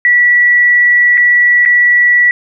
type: tone with dropouts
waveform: sine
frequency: 1947 Hz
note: B6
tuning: 25 cents flat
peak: -5 dBFS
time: 0.05-2.31 s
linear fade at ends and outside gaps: 1 ms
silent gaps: 1.173-1.177 / 1.652-1.659 s
effects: none